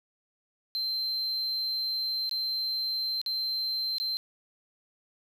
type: tone with dropouts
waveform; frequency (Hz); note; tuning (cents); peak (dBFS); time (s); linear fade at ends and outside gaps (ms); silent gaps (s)
triangle; 4117; C8; -29; -27; 0.75-4.17; 0; 2.294-2.312 / 3.215-3.262 / 3.983-4
effects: none